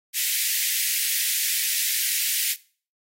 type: high-pass noise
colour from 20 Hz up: white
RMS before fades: -24 dBFS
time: 0.13-2.56 s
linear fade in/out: 50 ms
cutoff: 1800 Hz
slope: 48 dB/octave
effects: noise-tail reverb RT60 0.4 s tail -19 dB re dry + AAC 48 kbps